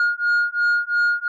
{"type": "beating tone pair", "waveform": "sine", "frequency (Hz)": [1426, 1428.9], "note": ["F6", "F6"], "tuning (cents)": [36, 39], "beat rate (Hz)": 2.9, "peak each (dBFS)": -18, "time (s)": [0, 1.28], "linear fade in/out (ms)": 2, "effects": ["tanh soft clip ceiling -14 dBFS"]}